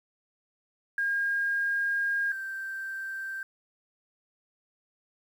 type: tone pair in turn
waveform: sine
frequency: 1619 / 1567.5 Hz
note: G#6 / G6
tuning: -45 / -1 cents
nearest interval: minor second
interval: 56 cents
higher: first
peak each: -25 / -33 dBFS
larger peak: first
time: 0.98-2.32 / 2.32-3.43 s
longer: first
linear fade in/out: 2 ms
effects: 9-bit